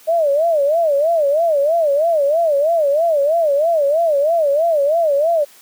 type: tone with vibrato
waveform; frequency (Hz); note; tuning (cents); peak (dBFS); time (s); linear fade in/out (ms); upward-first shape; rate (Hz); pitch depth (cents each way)
sine; 616; D#5; -17; -12; 0.07-5.45; 20; sine; 3.1; 180
effects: white hiss -46 dBFS RMS until 5.61 s + high-pass 200 Hz 12 dB/octave